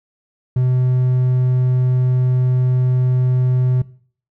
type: tone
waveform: triangle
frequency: 126.9 Hz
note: B2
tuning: 47 cents sharp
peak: -11 dBFS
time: 0.56-3.82 s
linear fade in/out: 5 ms
effects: noise-tail reverb RT60 0.5 s tail -19 dB re dry